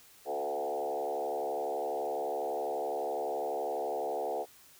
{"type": "tone with frequency modulation", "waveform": "sine", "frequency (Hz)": 593, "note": "D5", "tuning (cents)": 17, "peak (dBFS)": -31, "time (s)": [0.25, 4.46], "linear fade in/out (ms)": 50, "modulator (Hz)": 71.9, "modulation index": 2.9, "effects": ["white hiss -58 dBFS RMS until 4.79 s"]}